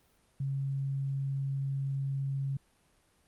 sine tone, 137 Hz, C#3, 20 cents flat, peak -30 dBFS, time 0.4-2.57 s, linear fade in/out 5 ms, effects pink hiss -68 dBFS RMS until 3.27 s + Opus 32 kbps

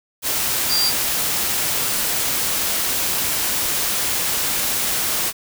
sine tone in noise, 4738 Hz, D8, 14 cents sharp, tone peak -17 dBFS, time 0.68-0.93 s, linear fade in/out 50 ms, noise white, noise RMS -21 dBFS, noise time 0.22-5.33 s, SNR +1 dB, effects none

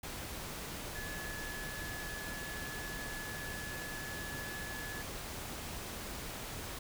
sine tone in noise, 1708 Hz, G#6, 48 cents sharp, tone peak -44 dBFS, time 0.95-5.02 s, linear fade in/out 5 ms, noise pink, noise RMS -43 dBFS, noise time 0.03-6.79 s, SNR -4 dB, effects none

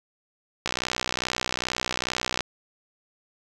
click train, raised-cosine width 0.2 ms, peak -8 dBFS, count 110, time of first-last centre 0.66-2.407 s, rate 62.4 Hz, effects none

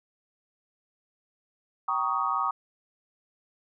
sine chord, Eb dominant seventh, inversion first, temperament just, 777.8 / 933.4 / 1120.1 / 1244.5 Hz, G5 / Bb5 / Db6 / Eb6, -14 / +2 / +18 / 0 cents, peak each -34 / -32 / -29 / -28 dBFS, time 1.88-2.51 s, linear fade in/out 5 ms, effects none

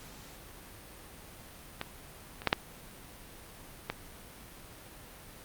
clicks, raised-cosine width 0.3 ms, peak -17 / -25 / -9 / -6 / -15 dBFS, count 5, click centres 1.814 / 2.419 / 2.473 / 2.529 / 3.9 s, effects pink hiss -50 dBFS RMS until 5.44 s + Opus 48 kbps

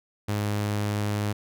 sawtooth tone, 103.83 Hz, G#2, in tune, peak -21 dBFS, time 0.28-1.33 s, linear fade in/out 10 ms, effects none

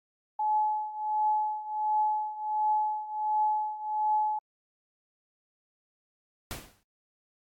sine tone with tremolo, 854 Hz, G#5, 48 cents sharp, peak -22 dBFS, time 0.39-4.39 s, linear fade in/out 5 ms, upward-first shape triangle, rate 1.4 Hz, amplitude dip 85%
pink noise with exponential decay, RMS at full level -34 dBFS, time 6.51-6.83 s, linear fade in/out 0 ms, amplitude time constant 68 ms
effects AAC 64 kbps

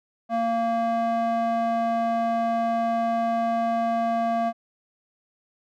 square tone with band-pass filter, 230.1 Hz, A#3, 22 cents flat, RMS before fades -24 dBFS, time 0.29-4.53 s, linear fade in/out 50 ms, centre 700 Hz, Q 2.1, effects none

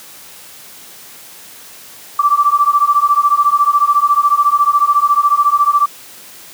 sine beating tone pair, 1158 / 1172 Hz, D6 / D6, -25 / -4 cents, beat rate 14 Hz, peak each -12 dBFS, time 2.19-5.86 s, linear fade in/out 5 ms, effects white hiss -37 dBFS RMS until 6.53 s + high-pass 100 Hz 12 dB/octave

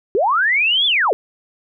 sine linear two-way sweep, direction up then down, 354.1 to 3520 to 354.1 Hz, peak -13 dBFS, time 0.15-1.13 s, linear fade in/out 0 ms, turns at 0.86 s, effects none

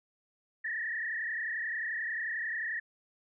sine tone with frequency modulation, 1821 Hz, A#6, 41 cents flat, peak -32 dBFS, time 0.64-2.8 s, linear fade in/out 10 ms, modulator 31.3 Hz, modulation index 3, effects none

